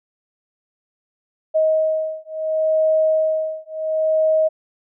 sine beating tone pair, 630 / 630.71 Hz, D#5 / D#5, +21 / +23 cents, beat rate 0.71 Hz, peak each -19 dBFS, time 1.54-4.49 s, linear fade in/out 20 ms, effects none

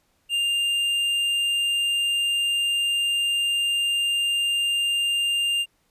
sine tone with tanh clipping, 2800 Hz, F7, 4 cents sharp, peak -22 dBFS, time 0.29-5.66 s, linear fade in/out 50 ms, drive 9 dB, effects pink hiss -67 dBFS RMS until 5.9 s + resampled to 32000 Hz

